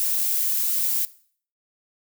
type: noise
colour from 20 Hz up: violet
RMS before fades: -23 dBFS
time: 0-1.05 s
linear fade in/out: 0 ms
effects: noise-tail reverb RT60 0.5 s tail -18 dB re dry